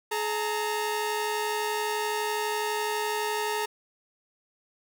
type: tone pair together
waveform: sawtooth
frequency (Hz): 423.9 / 919.7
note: G#4 / A#5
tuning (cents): +35 / -24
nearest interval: octave + minor second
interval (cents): 1341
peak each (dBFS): -26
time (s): 0.11-3.66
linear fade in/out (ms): 10
effects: none